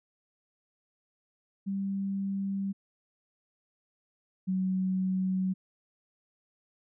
sine tone pair in turn, 196 / 187.33 Hz, G3 / F#3, 0 / +22 cents, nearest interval minor second, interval 78 cents, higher first, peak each -29 / -26 dBFS, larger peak second, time 1.66-2.73 / 4.47-5.54 s, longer neither, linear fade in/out 20 ms, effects none

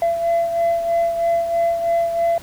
sine beating tone pair, 676 / 679.1 Hz, E5 / F5, +43 / -49 cents, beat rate 3.1 Hz, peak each -15 / -22 dBFS, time 0.02-2.38 s, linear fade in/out 2 ms, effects tanh soft clip ceiling -13 dBFS + pink hiss -42 dBFS RMS until 2.42 s

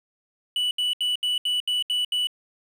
triangle tone bursts, 2960 Hz, F#7, in tune, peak -20 dBFS, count 8, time 0.56-2.271 s, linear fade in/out 2 ms, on 150 ms, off 73 ms, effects 9-bit

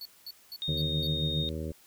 square tone bursts, 4435 Hz, C#8, in tune, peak -39 dBFS, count 5, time 0.01-1.07 s, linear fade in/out 2 ms, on 44 ms, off 210 ms
sine tone, 3700 Hz, A#7, 14 cents flat, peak -31 dBFS, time 0.62-1.49 s, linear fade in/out 0 ms
harmonic tone, 79 Hz, D#2, 27 cents sharp, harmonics 1 / 2 / 3 / 4 / 5 / 6 / 7, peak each -36 / -39 / -41 / -42 / -43 / -44 / -44 dBFS, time 0.68-1.72 s, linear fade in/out 5 ms
sine tone with tremolo, 150.9 Hz, D3, 47 cents sharp, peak -29 dBFS, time 0.68-1.44 s, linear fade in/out 2 ms, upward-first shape sine, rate 7.4 Hz, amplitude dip 50%
effects white hiss -59 dBFS RMS until 1.86 s

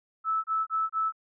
sine tone bursts, 1309 Hz, E6, 13 cents flat, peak -24 dBFS, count 4, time 0.24-1.124 s, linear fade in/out 50 ms, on 200 ms, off 28 ms, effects none

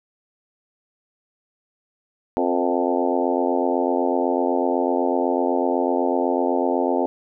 harmonic tone with a mistuned harmonic, 88 Hz, F2, 14 cents sharp, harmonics 3 / 4 / 5 / 6 / 7 / 8 / 9 / 10, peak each -24 / -25 / -26 / -27 / -27 / -28 / -29 / -29 dBFS, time 2.37-7.06 s, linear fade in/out 0 ms, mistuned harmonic 6, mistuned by -33 cents, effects none

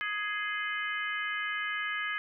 harmonic tone with a mistuned harmonic, 416.7 Hz, G#4, 6 cents sharp, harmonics 3 / 4 / 5 / 6 / 7, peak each -38 / -34 / -36 / -44 / -42 dBFS, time 0.01-2.18 s, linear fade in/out 0 ms, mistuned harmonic 7, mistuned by +58 cents, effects none

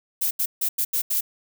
violet noise bursts at uneven times, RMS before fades -23 dBFS, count 6, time 0.21-0.31 / 0.39-0.46 / 0.61-0.69 / 0.78-0.85 / 0.93-1.02 / 1.1-1.21 s, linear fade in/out 10 ms, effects none

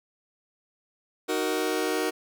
sawtooth chord, D# minor, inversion none, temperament just, 311.1 / 373.4 / 466.7 Hz, D#4 / F#4 / A#4, 0 / +16 / +2 cents, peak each -26 / -25 / -25 dBFS, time 1.28-2.11 s, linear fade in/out 20 ms, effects none

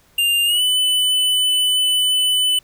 square tone with pitch glide, 2800 to 3001 Hz, F7 to F#7, +4 to +24 cents, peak -15 dBFS, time 0.18-2.59 s, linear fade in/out 5 ms, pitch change +120 cents, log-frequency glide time 0.45-0.62 s, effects pink hiss -55 dBFS RMS until 2.63 s

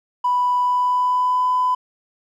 triangle tone with pitch glide, 987.8 to 1003.3 Hz, B5 to B5, 0 to +27 cents, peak -12 dBFS, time 0.24-1.75 s, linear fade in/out 10 ms, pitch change +27 cents, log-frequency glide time 0.59-1.48 s, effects tanh soft clip ceiling -13 dBFS

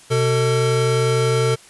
square tone pair together, 126.28 / 450 Hz, B2 / A4, +39 / +39 cents, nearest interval octave + minor seventh, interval 2200 cents, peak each -19 / -19 dBFS, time 0.1-1.56 s, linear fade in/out 20 ms, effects white hiss -46 dBFS RMS until 1.69 s + resampled to 24000 Hz

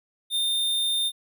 square tone, 3626 Hz, A#7, 49 cents flat, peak -23 dBFS, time 0.3-1.12 s, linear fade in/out 50 ms, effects none

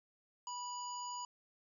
harmonic tone with a mistuned harmonic, 981 Hz, B5, 12 cents flat, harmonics 1 / 3 / 5 / 7, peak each -42 / -53 / -52 / -48 dBFS, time 0.47-1.25 s, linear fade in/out 2 ms, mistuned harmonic 5, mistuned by -21 cents, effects none

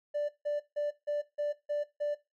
triangle tone bursts, 587.3 Hz, D5, in tune, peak -25 dBFS, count 7, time 0.14-2.15 s, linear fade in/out 20 ms, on 150 ms, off 160 ms, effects noise-tail reverb RT60 0.2 s tail -17 dB re dry + tanh soft clip ceiling -26 dBFS

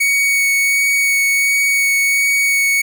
45% pulse tone with vibrato, 2232 Hz, C#7, 11 cents sharp, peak -12 dBFS, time 0-2.82 s, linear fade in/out 10 ms, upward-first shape sine, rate 1.4 Hz, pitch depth 8 cents each way, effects none

